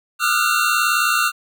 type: tone cluster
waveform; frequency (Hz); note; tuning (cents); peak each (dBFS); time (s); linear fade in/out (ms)
square; 1211 / 1329 / 1410 / 1469 / 2741; D#6 / E6 / F6 / F#6 / F7; -47 / +14 / +16 / -13 / -33; -23; 0.19-1.32; 50
effects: none